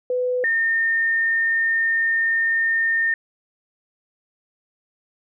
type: tone pair in turn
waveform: sine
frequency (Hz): 499.9 / 1821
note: B4 / A#6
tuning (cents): +21 / -41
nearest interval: octave + minor seventh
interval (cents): 2238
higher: second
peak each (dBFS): -19 / -17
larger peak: second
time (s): 0.1-0.44 / 0.44-3.14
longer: second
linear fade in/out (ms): 2
effects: none